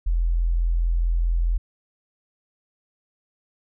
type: tone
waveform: sine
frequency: 42.33 Hz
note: E1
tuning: 47 cents sharp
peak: -18 dBFS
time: 0.06-1.58 s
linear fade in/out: 10 ms
effects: none